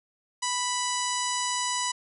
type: harmonic tone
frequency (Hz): 987.8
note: B5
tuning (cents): 0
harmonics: 1 / 2 / 3 / 4 / 5 / 6 / 7 / 8 / 9 / 10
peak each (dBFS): -30 / -36 / -36 / -37 / -37 / -36 / -36 / -36 / -41 / -43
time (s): 0.42-1.92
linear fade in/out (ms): 10
effects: none